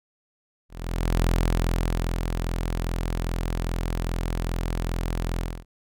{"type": "tone with ADSR envelope", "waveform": "sawtooth", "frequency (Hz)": 42.47, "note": "F1", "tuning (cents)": -48, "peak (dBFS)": -15, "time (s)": [0.69, 5.65], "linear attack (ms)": 530, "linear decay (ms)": 990, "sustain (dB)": -6, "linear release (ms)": 250, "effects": []}